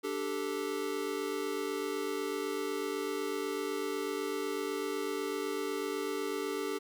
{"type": "chord", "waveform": "square", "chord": "D suspended fourth", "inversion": "none", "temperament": "equal", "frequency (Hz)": [293.7, 392, 440], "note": ["D4", "G4", "A4"], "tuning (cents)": [0, 0, 0], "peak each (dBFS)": [-40, -37, -38], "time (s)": [0.03, 6.79], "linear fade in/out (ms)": 20, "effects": []}